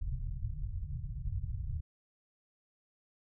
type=low-pass noise; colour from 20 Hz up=pink; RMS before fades=-37 dBFS; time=0.01-1.81 s; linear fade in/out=10 ms; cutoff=140 Hz; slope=48 dB/octave; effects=none